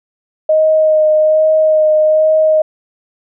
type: tone with vibrato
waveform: sine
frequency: 622.3 Hz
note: D#5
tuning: in tune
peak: -7 dBFS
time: 0.49-2.62 s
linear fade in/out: 5 ms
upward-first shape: sine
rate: 1.2 Hz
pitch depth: 15 cents each way
effects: none